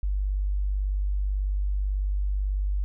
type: tone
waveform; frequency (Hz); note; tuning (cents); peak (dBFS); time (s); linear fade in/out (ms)
sine; 49.09; G1; +3; -23; 0.03-2.84; 0
effects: none